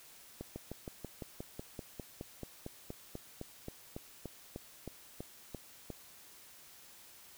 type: slowing click train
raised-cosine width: 2 ms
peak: -28 dBFS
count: 24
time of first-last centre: 0.41-5.903 s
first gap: 150 ms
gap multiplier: 1.04
effects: white hiss -57 dBFS RMS until 7.37 s